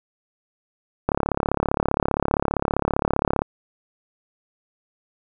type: click train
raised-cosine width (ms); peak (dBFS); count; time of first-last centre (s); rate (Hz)
1; -5; 83; 1.09-3.42; 35.2
effects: none